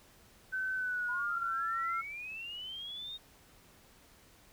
sine tone with pitch glide, 1526 to 1351.7 Hz, G6 to E6, -47 to +43 cents, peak -32 dBFS, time 0.52-2.02 s, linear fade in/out 20 ms, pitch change -210 cents, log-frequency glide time 0.75-1.52 s
sine linear sweep, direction up, 955 to 3729 Hz, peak -40 dBFS, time 1.08-3.18 s, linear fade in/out 20 ms
effects pink hiss -61 dBFS RMS until 4.52 s

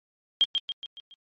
sine tone with echo, 3215 Hz, G7, 43 cents sharp, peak -16 dBFS, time 0.41-0.44 s, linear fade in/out 0 ms, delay 140 ms, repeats 5, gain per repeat -6 dB, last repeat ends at 1.14 s, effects MP3 32 kbps

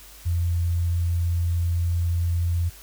sine tone, 85.8 Hz, F2, 30 cents flat, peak -20 dBFS, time 0.25-2.7 s, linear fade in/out 20 ms, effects added 50 Hz sine -48 dBFS peak until 2.82 s + white hiss -47 dBFS RMS until 2.82 s

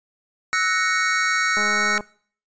square chord, F# dominant seventh, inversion third, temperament equal with one note detuned, 1308.6 / 1480 / 1864.7 / 2217 Hz, E6 / F#6 / A#6 / C#7, -13 / 0 / 0 / 0 cents, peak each -25 dBFS, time 0.53-1.98 s, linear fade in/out 0 ms
click train, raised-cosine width 1 ms, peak -18 dBFS, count 92, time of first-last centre 1.57-2.008 s, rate 208 Hz
effects noise-tail reverb RT60 0.5 s tail -23 dB re dry + resampled to 16000 Hz

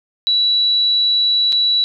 sine tone with dropouts, 3930 Hz, B7, 9 cents flat, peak -12 dBFS, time 0.27-1.84 s, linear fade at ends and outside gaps 0 ms, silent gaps 1.522-1.527 s, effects none

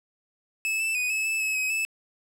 45% pulse tone with pitch steps, 2606 / 2645 / 2486 / 2591 / 2624 / 2580 / 2536 / 2618 Hz, E7 / E7 / D#7 / E7 / E7 / E7 / D#7 / E7, -20 / +5 / -2 / -30 / -9 / -38 / +32 / -13 cents, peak -24 dBFS, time 0.65-1.85 s, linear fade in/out 0 ms, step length 150 ms, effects low-pass 12000 Hz 12 dB/octave

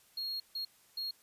triangle tone bursts at uneven times, 4283 Hz, C8, 40 cents sharp, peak -34 dBFS, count 3, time 0.17-0.4 / 0.55-0.65 / 0.97-1.11 s, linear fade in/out 5 ms, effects white hiss -65 dBFS RMS until 1.22 s + resampled to 32000 Hz

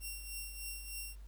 5% pulse tone with tremolo, 2741 Hz, F7, 33 cents flat, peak -31 dBFS, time 0-1.16 s, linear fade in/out 50 ms, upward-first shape triangle, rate 3.3 Hz, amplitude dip 65%, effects added 50 Hz sine -47 dBFS peak until 1.27 s + pink hiss -68 dBFS RMS until 1.27 s

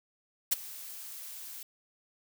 blue noise with ADSR envelope, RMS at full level -23 dBFS, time 0.51-1.63 s, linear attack 16 ms, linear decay 17 ms, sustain -21 dB, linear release 3 ms, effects none

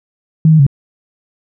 sine tone with pitch steps, 158.7 / 157.4 / 138.7 Hz, D#3 / D#3 / C#3, +35 / +20 / +1 cents, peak -4 dBFS, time 0.45-0.666 s, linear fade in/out 2 ms, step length 72 ms, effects none

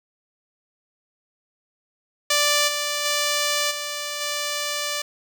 5% pulse tone with level steps, 587.3 Hz, D5, in tune, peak -6 / -12 / -9 / -16 / -13 dBFS, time 2.3-5.02 s, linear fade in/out 5 ms, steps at 2.67 / 3.04 / 3.7 / 4.2 s, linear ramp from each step 20 ms, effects none

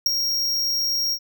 square tone with ADSR envelope, 5588 Hz, F8, in tune, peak -13 dBFS, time 0.06-1.19 s, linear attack 3 ms, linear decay 15 ms, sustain -8 dB, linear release 64 ms, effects none

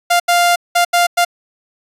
sawtooth tone bursts at uneven times, 698.5 Hz, F5, in tune, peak -6 dBFS, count 5, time 0.1-0.2 / 0.28-0.56 / 0.75-0.85 / 0.93-1.07 / 1.17-1.25 s, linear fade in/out 10 ms, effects resampled to 32000 Hz

